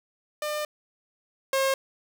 sawtooth tone pair in turn, 601 / 537.5 Hz, D5 / C5, +40 / +47 cents, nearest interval major second, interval 193 cents, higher first, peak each -24 / -18 dBFS, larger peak second, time 0.42-0.65 / 1.53-1.74 s, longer first, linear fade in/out 2 ms, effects none

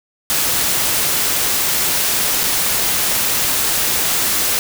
white noise with dropouts, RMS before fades -17 dBFS, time 0.3-4.59 s, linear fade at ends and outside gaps 0 ms, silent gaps 2.434-2.438 s, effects none

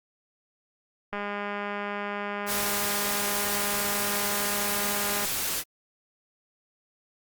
click train, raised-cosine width 0.5 ms, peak -18 dBFS, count 841, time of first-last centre 1.13-5.248 s, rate 204 Hz
white noise, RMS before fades -29 dBFS, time 2.46-5.64 s, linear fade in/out 50 ms
effects Opus 48 kbps

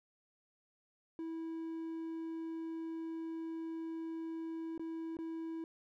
triangle tone with dropouts, 326.4 Hz, E4, 17 cents flat, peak -37 dBFS, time 1.19-5.64 s, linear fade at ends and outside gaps 1 ms, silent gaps 4.778-4.795 / 5.169-5.188 s, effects none

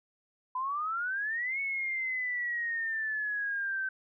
sine exponential two-way sweep, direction up then down, 999 to 2217 to 1537 Hz, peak -30 dBFS, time 0.55-3.89 s, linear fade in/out 5 ms, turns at 1.6 s, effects none

